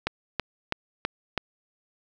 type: click train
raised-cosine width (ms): 0.3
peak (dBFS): -9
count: 5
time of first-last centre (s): 0.07-1.377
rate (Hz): 3.06
effects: none